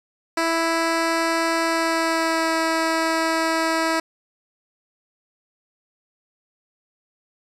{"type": "tone with pitch glide", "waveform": "10% pulse", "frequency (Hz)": [329.6, 324.9], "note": ["E4", "E4"], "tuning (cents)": [0, -25], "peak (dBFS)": -11, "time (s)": [0.37, 4], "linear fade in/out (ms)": 5, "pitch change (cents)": -25, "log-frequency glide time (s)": [1.62, 2.54], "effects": ["low-pass 9000 Hz 12 dB/octave", "8-bit"]}